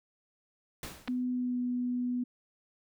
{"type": "noise with exponential decay", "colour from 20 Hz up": "pink", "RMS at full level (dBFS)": -38, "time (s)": [0.83, 1.24], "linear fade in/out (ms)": 2, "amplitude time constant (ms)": 88}
{"type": "clicks", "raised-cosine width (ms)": 0.3, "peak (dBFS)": [-26, -21], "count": 2, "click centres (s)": [1.076, 1.08]}
{"type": "tone with pitch glide", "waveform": "sine", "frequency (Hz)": [250, 246.8], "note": ["B3", "B3"], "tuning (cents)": [21, -1], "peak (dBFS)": -29, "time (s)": [1.08, 2.24], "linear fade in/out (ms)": 10, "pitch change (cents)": -22, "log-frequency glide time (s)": [1.31, 1.59]}
{"effects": []}